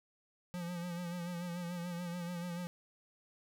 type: tone with vibrato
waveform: square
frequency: 174.61 Hz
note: F3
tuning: in tune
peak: -39 dBFS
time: 0.54-2.67 s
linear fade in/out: 0 ms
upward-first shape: sine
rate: 6.9 Hz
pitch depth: 48 cents each way
effects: none